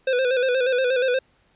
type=tone with vibrato; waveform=square; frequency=509 Hz; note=C5; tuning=48 cents flat; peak=-19 dBFS; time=0.07-1.19 s; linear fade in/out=5 ms; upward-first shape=square; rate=8.4 Hz; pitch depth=57 cents each way; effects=pink hiss -62 dBFS RMS until 1.55 s + resampled to 8000 Hz